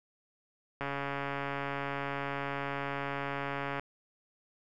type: click train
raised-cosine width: 0.5 ms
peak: -20 dBFS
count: 419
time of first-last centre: 0.81-3.796 s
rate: 140 Hz
effects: none